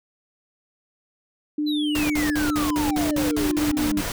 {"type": "tone", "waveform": "sine", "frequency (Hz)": 298.8, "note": "D4", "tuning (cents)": 30, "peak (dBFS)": -21, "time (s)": [1.58, 4.01], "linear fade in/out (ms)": 5}
{"type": "exponential sweep", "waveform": "triangle", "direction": "down", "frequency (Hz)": [4104, 188.9], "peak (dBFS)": -27, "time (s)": [1.66, 4.01], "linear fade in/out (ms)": 20}
{"type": "noise bursts", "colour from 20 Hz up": "pink", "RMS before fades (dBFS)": -28, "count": 11, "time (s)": [1.95, 4.12], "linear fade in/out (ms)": 2, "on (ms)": 150, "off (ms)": 52}
{"effects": []}